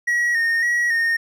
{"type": "tone with vibrato", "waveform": "triangle", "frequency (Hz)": 1877, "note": "A#6", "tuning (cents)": 11, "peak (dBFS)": -15, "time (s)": [0.07, 1.17], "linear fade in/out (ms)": 10, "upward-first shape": "square", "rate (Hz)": 1.8, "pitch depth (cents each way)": 34, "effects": []}